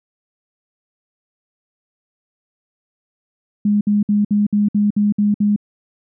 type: tone bursts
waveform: sine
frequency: 206.8 Hz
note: G#3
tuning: 7 cents flat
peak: -12 dBFS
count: 9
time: 3.65-5.562 s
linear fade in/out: 5 ms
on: 160 ms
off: 59 ms
effects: none